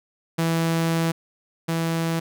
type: tone pair in turn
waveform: sawtooth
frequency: 164.81 / 164.81 Hz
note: E3 / E3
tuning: 0 / 0 cents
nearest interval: unison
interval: 0 cents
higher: neither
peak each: -16 / -18 dBFS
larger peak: first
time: 0.38-1.12 / 1.68-2.2 s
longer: first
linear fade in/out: 10 ms
effects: none